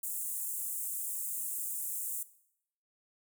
pink high-pass noise, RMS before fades -37 dBFS, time 0.03-2.23 s, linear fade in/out 5 ms, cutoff 7700 Hz, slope 48 dB/octave, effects noise-tail reverb RT60 0.7 s tail -17 dB re dry

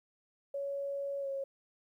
sine tone with pitch glide, 559 to 546.9 Hz, C#5 to C#5, +14 to -23 cents, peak -34 dBFS, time 0.54-1.44 s, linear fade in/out 5 ms, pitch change -37 cents, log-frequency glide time 1.2-1.28 s, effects 12-bit

